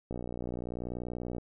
click train, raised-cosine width 2 ms, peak -24 dBFS, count 78, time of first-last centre 0.11-1.383 s, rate 60.5 Hz, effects none

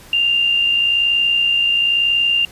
sine tone with amplitude modulation, 2794 Hz, F7, in tune, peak -11 dBFS, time 0.13-2.45 s, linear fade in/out 2 ms, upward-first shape sine, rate 61 Hz, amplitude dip 40%, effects pink hiss -42 dBFS RMS until 2.51 s + resampled to 32000 Hz

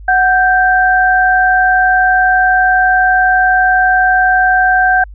sine tone pair together, 740 / 1568 Hz, F#5 / G6, 0 / 0 cents, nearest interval octave + minor second, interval 1300 cents, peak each -10 dBFS, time 0.08-5.04 s, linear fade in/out 5 ms, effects added 50 Hz sine -29 dBFS peak until 5.14 s

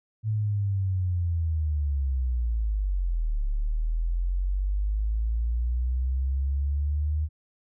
sine linear two-way sweep, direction down then up, 110 to 35.21 to 77.3 Hz, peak -23 dBFS, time 0.23-7.29 s, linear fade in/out 50 ms, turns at 3.44 s, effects none

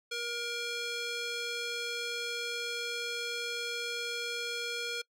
square tone with band-pass filter, 473.8 Hz, A#4, 28 cents sharp, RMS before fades -36 dBFS, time 0.11-5.02 s, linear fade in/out 10 ms, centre 3600 Hz, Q 1, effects noise-tail reverb RT60 0.1 s tail -25 dB re dry

